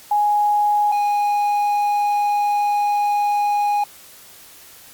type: tone pair in turn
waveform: sine / triangle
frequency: 830.6 / 824.4 Hz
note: G#5 / G#5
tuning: 0 / -13 cents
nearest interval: unison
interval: 13 cents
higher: first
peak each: -14 dBFS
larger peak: neither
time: 0.11-0.92 / 0.92-3.84 s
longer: second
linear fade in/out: 5 ms
effects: white hiss -44 dBFS RMS until 4.93 s + Opus 48 kbps